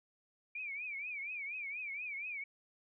sine tone with vibrato, 2349 Hz, D7, in tune, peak -39 dBFS, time 0.55-2.44 s, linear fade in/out 5 ms, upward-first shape triangle, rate 4.2 Hz, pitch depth 160 cents each way, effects none

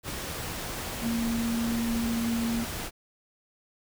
sine tone in noise, 231.3 Hz, A#3, 13 cents flat, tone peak -26 dBFS, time 1.01-2.66 s, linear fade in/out 50 ms, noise pink, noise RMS -35 dBFS, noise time 0.03-2.91 s, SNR +6 dB, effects none

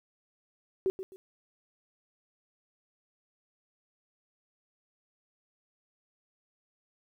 sine tone with echo, 380 Hz, F#4, 46 cents sharp, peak -24 dBFS, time 0.86-0.9 s, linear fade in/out 0 ms, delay 130 ms, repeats 2, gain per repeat -11 dB, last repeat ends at 1.16 s, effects 11-bit

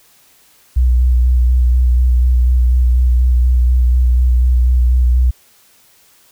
sine tone with vibrato, 61.74 Hz, B1, in tune, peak -8 dBFS, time 0.76-5.31 s, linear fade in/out 10 ms, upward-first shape square, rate 4.1 Hz, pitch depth 21 cents each way, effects white hiss -50 dBFS RMS until 6.31 s

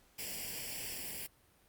white noise with comb filter, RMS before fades -42 dBFS, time 0.18-1.27 s, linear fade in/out 10 ms, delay 0.39 ms, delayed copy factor +0.8, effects pink hiss -67 dBFS RMS until 1.68 s + Opus 48 kbps

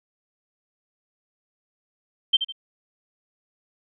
sine tone with echo, 3136 Hz, G7, in tune, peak -13 dBFS, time 2.33-2.37 s, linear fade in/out 10 ms, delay 77 ms, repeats 2, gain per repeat -9 dB, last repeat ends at 2.524 s, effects none

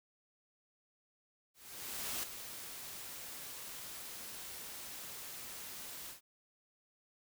white noise with ADSR envelope, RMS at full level -38 dBFS, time 1.54-6.21 s, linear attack 690 ms, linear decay 11 ms, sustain -9 dB, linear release 120 ms, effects none

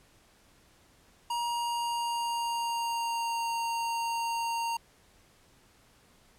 square tone with pitch glide, 947 to 925.9 Hz, A#5 to A#5, +27 to -12 cents, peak -30 dBFS, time 1.3-4.77 s, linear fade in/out 5 ms, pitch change -39 cents, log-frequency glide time 1.4-3.51 s, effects pink hiss -62 dBFS RMS until 6.38 s + low-pass 12000 Hz 12 dB/octave

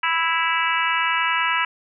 harmonic tone with a mistuned harmonic, 329.6 Hz, E4, in tune, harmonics 3 / 4 / 5 / 6 / 7 / 8 / 9, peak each -24 / -25 / -26 / -27 / -27 / -28 / -29 dBFS, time 0.03-1.65 s, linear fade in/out 5 ms, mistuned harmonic 9, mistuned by -42 cents, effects none

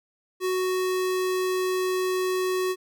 square tone, 370.4 Hz, F#4, 2 cents sharp, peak -24 dBFS, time 0.4-2.76 s, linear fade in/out 50 ms, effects none

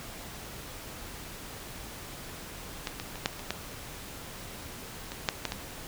clicks, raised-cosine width 0.2 ms, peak -14 / -18 / -23 / -8 / -28 / -23 / -12 / -21 / -7 / -12 / -15 dBFS, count 11, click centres 2.872 / 2.999 / 3.157 / 3.259 / 3.33 / 3.394 / 3.506 / 5.119 / 5.288 / 5.453 / 5.521 s, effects pink hiss -43 dBFS RMS until 5.87 s

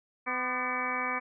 harmonic tone with a mistuned harmonic, 252.7 Hz, B3, 40 cents sharp, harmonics 1 / 2 / 3 / 4 / 5 / 6 / 7 / 8 / 9, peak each -41 / -41 / -40 / -37 / -35 / -42 / -38 / -41 / -34 dBFS, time 0.26-1.2 s, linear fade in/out 20 ms, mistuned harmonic 5, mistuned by -68 cents, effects none

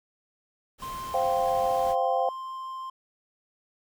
pink noise, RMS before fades -43 dBFS, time 0.78-1.96 s, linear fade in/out 50 ms
triangle tone, 1049 Hz, C6, 4 cents sharp, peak -32 dBFS, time 0.82-2.9 s, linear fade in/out 5 ms
sine chord, C suspended fourth, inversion none, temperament just, 523.3 / 697.7 / 784.9 Hz, C5 / F5 / G5, 0 / -2 / +2 cents, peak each -27 dBFS, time 1.14-2.29 s, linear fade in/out 2 ms
effects none

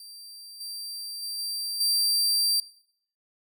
sawtooth tone with level steps, 4699 Hz, D8, in tune, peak -40 / -32 / -29 / -27 / -19 dBFS, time 0-2.6 s, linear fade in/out 2 ms, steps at 0.6 / 1.22 / 1.38 / 1.8 s, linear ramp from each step 10 ms, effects noise-tail reverb RT60 0.6 s tail -18 dB re dry

